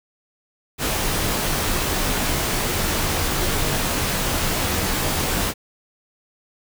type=noise with comb filter; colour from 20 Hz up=pink; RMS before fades=-22 dBFS; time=0.78-5.54 s; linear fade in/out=50 ms; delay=18 ms; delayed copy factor=-0.5; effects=none

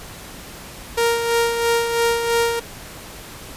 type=tone with tremolo; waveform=sawtooth; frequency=466.2 Hz; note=A#4; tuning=in tune; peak=-11 dBFS; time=0.97-2.6 s; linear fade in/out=10 ms; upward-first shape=sine; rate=3 Hz; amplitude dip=50%; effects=pink hiss -37 dBFS RMS until 3.56 s + resampled to 32000 Hz

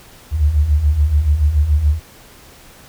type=beating tone pair; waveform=sine; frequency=69.3 / 76.3 Hz; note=C#2 / D#2; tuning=0 / -33 cents; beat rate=7 Hz; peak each=-18 / -12 dBFS; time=0.31-2 s; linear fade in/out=50 ms; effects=pink hiss -43 dBFS RMS until 2.88 s

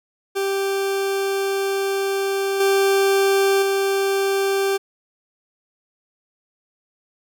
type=tone with level steps; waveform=40% pulse; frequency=392 Hz; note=G4; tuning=in tune; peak=-19 / -14 / -17 dBFS; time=0.35-4.78 s; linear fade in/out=20 ms; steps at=2.6 / 3.62 s; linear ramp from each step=5 ms; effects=none

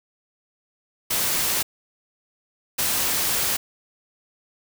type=noise bursts at uneven times; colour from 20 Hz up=white; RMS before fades=-23 dBFS; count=2; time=1.1-1.63 / 2.78-3.57 s; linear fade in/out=10 ms; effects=none

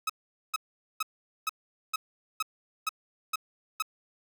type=tone bursts; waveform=sawtooth; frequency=1279 Hz; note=D#6; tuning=47 cents sharp; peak=-23 dBFS; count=9; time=0.07-3.824 s; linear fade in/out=5 ms; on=26 ms; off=440 ms; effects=none

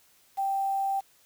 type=tone with quantisation; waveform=sine; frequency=783 Hz; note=G5; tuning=2 cents flat; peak=-25 dBFS; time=0.37-1.01 s; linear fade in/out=20 ms; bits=8; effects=white hiss -62 dBFS RMS until 1.25 s

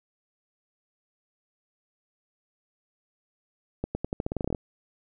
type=accelerating click train; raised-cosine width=2 ms; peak=-15 dBFS; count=14; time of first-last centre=3.84-4.548 s; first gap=110 ms; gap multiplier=0.87; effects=none

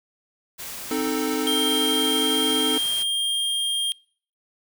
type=noise; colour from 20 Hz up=white; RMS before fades=-35 dBFS; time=0.58-3.04 s; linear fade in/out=20 ms
type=chord; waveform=square; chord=A diminished; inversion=first; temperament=equal; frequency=261.6 / 311.1 / 440 Hz; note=C4 / Eb4 / A4; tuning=0 / 0 / 0 cents; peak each=-28 dBFS; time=0.91-2.78 s; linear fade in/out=2 ms
type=tone with pitch glide; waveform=square; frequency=3189 to 3213 Hz; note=G7 to G7; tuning=+29 to +42 cents; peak=-22 dBFS; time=1.47-3.92 s; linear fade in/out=0 ms; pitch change=+13 cents; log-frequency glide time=1.6-3.51 s
effects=noise-tail reverb RT60 0.5 s tail -26 dB re dry

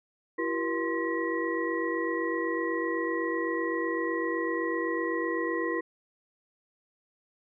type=tone cluster; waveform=sine; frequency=334.6 / 382.5 / 478 / 1048 / 1918 Hz; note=E4 / G4 / A#4 / C6 / A#6; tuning=+26 / -42 / +43 / +2 / +49 cents; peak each=-31 / -36 / -33 / -36 / -34 dBFS; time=0.38-5.81 s; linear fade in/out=10 ms; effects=none

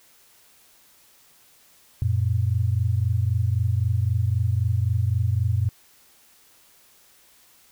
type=tone pair together; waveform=sine; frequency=91.67 / 115.5 Hz; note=F#2 / A#2; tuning=-16 / -16 cents; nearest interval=major third; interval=400 cents; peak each=-22 dBFS; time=2.02-5.69 s; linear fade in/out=0 ms; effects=white hiss -56 dBFS RMS until 7.71 s

